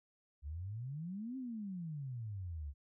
sine exponential two-way sweep, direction up then down, 67.7 to 268.2 to 67.7 Hz, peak -40 dBFS, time 0.42-2.74 s, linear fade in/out 50 ms, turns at 1.37 s, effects none

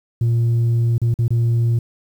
sine tone with dropouts, 116.8 Hz, A#2, 4 cents sharp, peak -11 dBFS, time 0.21-1.79 s, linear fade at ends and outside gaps 5 ms, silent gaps 0.981-1.016 / 1.141-1.188 / 1.281-1.305 s, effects tanh soft clip ceiling -13 dBFS + 8-bit

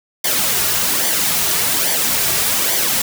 white noise with flanger, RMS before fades -17 dBFS, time 0.24-3.02 s, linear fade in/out 5 ms, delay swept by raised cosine 0.74 to 3.94 ms, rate 1.2 Hz, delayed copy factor -0.6, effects none

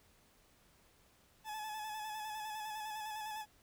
40% pulse tone with vibrato, 858 Hz, A5, 44 cents flat, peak -40 dBFS, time 1.44-3.46 s, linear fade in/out 50 ms, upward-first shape square, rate 9.9 Hz, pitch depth 27 cents each way, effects pink hiss -68 dBFS RMS until 3.62 s

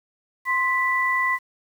sine tone pair together, 1046.5 / 1975.5 Hz, C6 / B6, 0 / 0 cents, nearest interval major seventh, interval 1100 cents, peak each -23 / -21 dBFS, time 0.45-1.39 s, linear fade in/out 50 ms, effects 8-bit

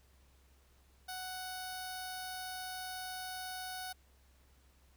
10% pulse tone with notch filter, 742 Hz, F#5, 5 cents sharp, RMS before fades -43 dBFS, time 1.08-3.93 s, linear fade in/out 10 ms, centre 2500 Hz, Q 1, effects added 66 Hz sine -64 dBFS peak until 4.96 s + pink hiss -70 dBFS RMS until 4.96 s

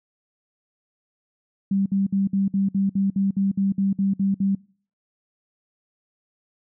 sine tone bursts, 195.9 Hz, G3, 1 cent flat, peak -18 dBFS, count 14, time 1.71-4.551 s, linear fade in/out 5 ms, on 150 ms, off 57 ms, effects noise-tail reverb RT60 0.5 s tail -25 dB re dry

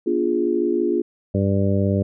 sine chord, B diminished seventh, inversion none, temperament equal with one note detuned, 242.4 / 293.7 / 349.2 / 415.3 Hz, B3 / D4 / F4 / Ab4, -32 / 0 / 0 / 0 cents, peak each -26 / -25 / -20 / -24 dBFS, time 0.06-1.02 s, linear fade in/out 10 ms
harmonic tone, 98.5 Hz, G2, 9 cents sharp, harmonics 1 / 2 / 3 / 4 / 5 / 6, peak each -20 / -21 / -27 / -27 / -28 / -27 dBFS, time 1.34-2.03 s, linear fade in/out 10 ms
effects none

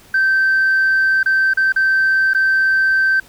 sine tone with dropouts, 1554 Hz, G6, 16 cents flat, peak -10 dBFS, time 0.14-3.2 s, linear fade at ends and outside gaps 5 ms, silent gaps 1.231-1.259 / 1.536-1.572 / 1.723-1.761 / 2.335-2.347 s, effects tanh soft clip ceiling -9 dBFS + pink hiss -46 dBFS RMS until 3.28 s

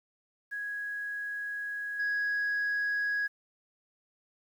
sine tone with level steps, 1661.2 Hz, G#6, in tune, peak -33 / -26 dBFS, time 0.51-3.28 s, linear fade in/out 20 ms, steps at 1.99 s, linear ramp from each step 10 ms, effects tanh soft clip ceiling -25 dBFS + 10-bit

